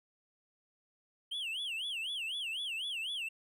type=tone with vibrato; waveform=triangle; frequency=3000 Hz; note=F#7; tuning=23 cents sharp; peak=-34 dBFS; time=1.31-3.29 s; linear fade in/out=10 ms; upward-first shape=sine; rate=4 Hz; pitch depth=240 cents each way; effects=none